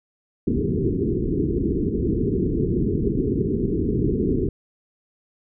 white low-pass noise, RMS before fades -22 dBFS, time 0.47-4.49 s, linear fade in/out 2 ms, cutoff 430 Hz, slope 96 dB/octave, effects none

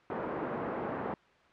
pink band-pass noise, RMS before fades -36 dBFS, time 0.1-1.14 s, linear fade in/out 2 ms, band 230 to 1200 Hz, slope 12 dB/octave, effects white hiss -61 dBFS RMS until 1.52 s + low-pass 2000 Hz 12 dB/octave

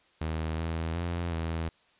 sawtooth tone with pitch steps, 79.4 / 81.6 / 86 / 81.7 Hz, D#2 / E2 / F2 / E2, +36 / -17 / -26 / -15 cents, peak -26 dBFS, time 0.21-1.69 s, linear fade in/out 5 ms, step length 370 ms, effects white hiss -64 dBFS RMS until 1.99 s + resampled to 8000 Hz

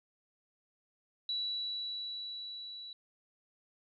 sine tone with level ramp, 3932 Hz, B7, 8 cents flat, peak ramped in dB -32 to -44 dBFS, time 1.29-2.93 s, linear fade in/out 2 ms, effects none

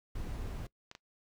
brown noise, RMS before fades -39 dBFS, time 0.15-0.67 s, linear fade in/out 5 ms
clicks, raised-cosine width 0.2 ms, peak -29 dBFS, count 2, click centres 0.914 / 0.951 s
effects noise-tail reverb RT60 0.1 s tail -21 dB re dry

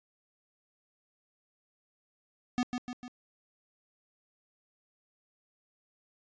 square tone with echo, 246.9 Hz, B3, in tune, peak -27 dBFS, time 2.58-2.63 s, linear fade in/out 0 ms, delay 150 ms, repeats 3, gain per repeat -5 dB, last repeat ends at 3.08 s, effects resampled to 16000 Hz

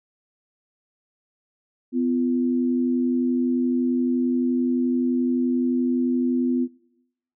sine tone pair together, 251.4 / 343 Hz, B3 / F4, +31 / -31 cents, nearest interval perfect fourth, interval 538 cents, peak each -20 / -27 dBFS, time 1.92-6.68 s, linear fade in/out 50 ms, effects noise-tail reverb RT60 0.8 s tail -18 dB re dry

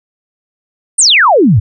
sine exponential sweep, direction down, 9397 to 88.8 Hz, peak -4 dBFS, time 0.98-1.6 s, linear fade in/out 10 ms, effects none

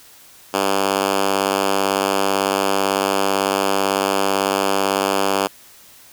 5% pulse tone with high-pass filter, 98 Hz, G2, in tune, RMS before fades -19 dBFS, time 0.53-5.48 s, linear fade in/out 20 ms, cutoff 280 Hz, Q 0.82, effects white hiss -46 dBFS RMS until 6.12 s

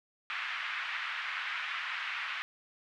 white band-pass noise, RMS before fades -37 dBFS, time 0.3-2.42 s, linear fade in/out 0 ms, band 1200 to 2600 Hz, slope 24 dB/octave, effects none

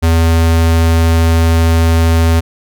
square tone, 82.41 Hz, E2, in tune, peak -8 dBFS, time 0.02-2.41 s, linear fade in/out 20 ms, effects none

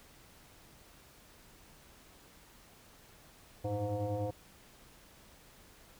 sine tone with frequency modulation, 311.1 Hz, D#4, in tune, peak -32 dBFS, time 3.64-4.31 s, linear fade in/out 10 ms, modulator 204 Hz, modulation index 1.8, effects pink hiss -59 dBFS RMS until 5.99 s

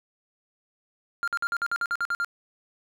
triangle tone bursts, 1396.9 Hz, F6, in tune, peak -22 dBFS, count 11, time 1.23-2.246 s, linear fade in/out 0 ms, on 46 ms, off 51 ms, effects none

